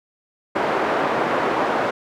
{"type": "band-pass noise", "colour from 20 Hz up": "pink", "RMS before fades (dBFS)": -21, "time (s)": [0.55, 1.91], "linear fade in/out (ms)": 10, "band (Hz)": [400, 1300], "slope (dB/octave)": 12, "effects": []}